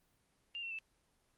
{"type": "tone with pitch steps", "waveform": "sine", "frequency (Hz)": [2794, 2716, 2640], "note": ["F7", "F7", "E7"], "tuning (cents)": [0, -49, 2], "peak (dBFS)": -40, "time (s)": [0.55, 0.787], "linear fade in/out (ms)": 0, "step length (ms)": 79, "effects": ["pink hiss -75 dBFS RMS until 1.37 s", "Opus 24 kbps"]}